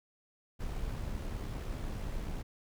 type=noise with amplitude modulation; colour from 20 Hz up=brown; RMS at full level=-36 dBFS; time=0.59-2.43 s; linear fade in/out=20 ms; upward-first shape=sine; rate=69.8 Hz; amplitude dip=35%; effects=none